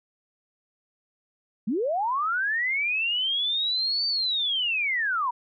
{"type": "linear two-way sweep", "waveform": "sine", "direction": "up then down", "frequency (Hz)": [185, 4608, 929], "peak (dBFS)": -23, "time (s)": [1.67, 5.31], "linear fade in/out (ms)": 10, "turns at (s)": 4.07, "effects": []}